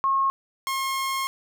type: tone pair in turn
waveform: sine / sawtooth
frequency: 1084 / 1074.6 Hz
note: C#6 / C6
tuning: -39 / +46 cents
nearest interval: unison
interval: 15 cents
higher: first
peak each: -19 / -21 dBFS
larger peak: first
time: 0.04-0.3 / 0.67-1.27 s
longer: second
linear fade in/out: 0 ms
effects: none